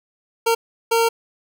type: tone bursts at uneven times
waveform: 25% pulse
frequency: 458.9 Hz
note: A#4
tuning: 27 cents flat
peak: -11 dBFS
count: 2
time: 0.46-0.55 / 0.91-1.09 s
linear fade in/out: 10 ms
effects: none